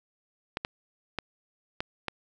clicks, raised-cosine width 0.3 ms, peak -14 dBFS, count 5, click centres 0.571 / 0.649 / 1.187 / 1.805 / 2.083 s, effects none

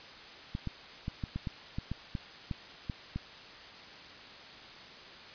clicks, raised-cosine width 5 ms, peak -22 dBFS, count 12, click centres 0.551 / 0.673 / 1.081 / 1.238 / 1.36 / 1.472 / 1.785 / 1.916 / 2.152 / 2.512 / 2.898 / 3.16 s, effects white hiss -49 dBFS RMS until 5.34 s + resampled to 11025 Hz

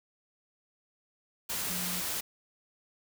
sine tone in noise, 179.2 Hz, F3, 45 cents sharp, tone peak -39 dBFS, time 1.69-2.01 s, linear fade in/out 10 ms, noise white, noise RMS -34 dBFS, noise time 1.49-2.21 s, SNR -8 dB, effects none

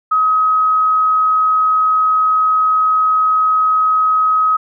sine tone, 1269 Hz, D#6, 34 cents sharp, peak -10 dBFS, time 0.11-4.57 s, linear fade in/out 10 ms, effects none

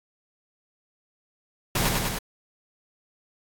pink noise with echo, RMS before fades -24 dBFS, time 1.75-1.89 s, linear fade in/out 5 ms, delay 99 ms, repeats 3, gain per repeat -2 dB, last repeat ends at 2.187 s, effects AAC 64 kbps

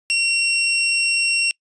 sawtooth tone, 2736 Hz, F7, 36 cents flat, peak -13 dBFS, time 0.1-1.51 s, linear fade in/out 0 ms, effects noise-tail reverb RT60 0.1 s tail -26 dB re dry + resampled to 22050 Hz

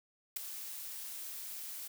blue noise with ADSR envelope, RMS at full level -33 dBFS, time 0.36-1.88 s, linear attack 7 ms, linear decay 8 ms, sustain -11 dB, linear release 9 ms, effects none

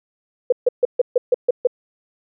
sine tone bursts, 494.5 Hz, B4, 2 cents sharp, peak -10 dBFS, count 8, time 0.5-1.672 s, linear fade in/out 5 ms, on 24 ms, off 140 ms, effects none

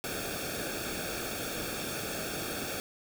pink noise with comb filter, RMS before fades -36 dBFS, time 0.04-2.8 s, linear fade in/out 0 ms, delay 1 ms, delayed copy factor -0.8, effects none

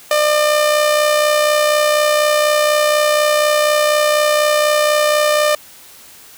sawtooth tone with amplitude modulation, 600 Hz, D5, 37 cents sharp, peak -6 dBFS, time 0.11-5.55 s, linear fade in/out 2 ms, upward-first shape sine, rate 64.1 Hz, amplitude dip 40%, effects white hiss -41 dBFS RMS until 6.37 s

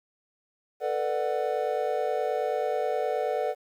triangle chord, B minor seventh, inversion third, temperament just, 444.5 / 493.9 / 592.7 / 740.8 Hz, A4 / B4 / D5 / F#5, +18 / 0 / +16 / +2 cents, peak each -29 dBFS, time 0.8-3.55 s, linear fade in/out 50 ms, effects 10-bit

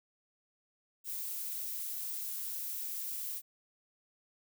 violet noise, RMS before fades -39 dBFS, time 1.04-3.42 s, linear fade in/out 50 ms, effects none

